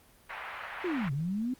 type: band-pass noise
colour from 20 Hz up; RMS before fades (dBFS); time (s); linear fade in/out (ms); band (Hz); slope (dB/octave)
white; -40; 0.29-1.09; 10; 680 to 2200; 24
type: linear two-way sweep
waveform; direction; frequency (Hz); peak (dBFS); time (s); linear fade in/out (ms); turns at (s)
sine; down then up; 379.8 to 130 to 262.5; -29; 0.84-1.54; 5; 1.12
effects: pink hiss -60 dBFS RMS until 1.59 s + Opus 32 kbps